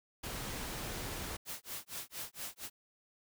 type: noise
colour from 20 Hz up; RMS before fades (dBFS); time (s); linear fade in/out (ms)
pink; -41; 0.23-1.37; 10
type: noise with tremolo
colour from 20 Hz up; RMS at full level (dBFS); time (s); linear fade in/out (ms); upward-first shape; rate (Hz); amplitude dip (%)
white; -41; 1.45-2.7; 50; sine; 4.3; 100
effects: none